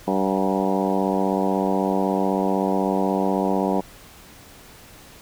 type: harmonic tone with a mistuned harmonic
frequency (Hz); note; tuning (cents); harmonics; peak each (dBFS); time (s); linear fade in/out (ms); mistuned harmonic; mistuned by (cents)
96.1; G2; -34; 2 / 3 / 4 / 5 / 6 / 7 / 8 / 9 / 10; -24 / -26 / -27 / -28 / -29 / -29 / -30 / -31 / -31; 0.07-3.81; 10; 7; +43
effects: pink hiss -46 dBFS RMS until 5.21 s